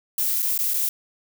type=noise with dropouts; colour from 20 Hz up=violet; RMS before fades=-23 dBFS; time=0.18-0.89 s; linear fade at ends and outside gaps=2 ms; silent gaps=0.422-0.426 / 0.578-0.589 / 0.737-0.741 s; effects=none